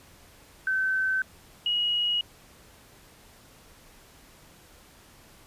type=tone pair in turn; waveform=sine; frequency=1535 / 2898 Hz; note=G6 / F#7; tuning=-37 / -37 cents; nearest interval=major seventh; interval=1100 cents; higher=second; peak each=-23 dBFS; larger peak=neither; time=0.67-1.22 / 1.66-2.21 s; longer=neither; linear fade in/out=2 ms; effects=pink hiss -54 dBFS RMS until 5.46 s + resampled to 32000 Hz